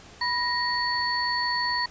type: tone cluster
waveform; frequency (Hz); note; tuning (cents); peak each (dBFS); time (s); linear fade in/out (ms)
sine; 982 / 1878 / 4444; B5 / A#6 / C#8; -10 / +12 / +4; -28; 0.21-1.86; 5
effects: pink hiss -48 dBFS RMS until 1.9 s + resampled to 16000 Hz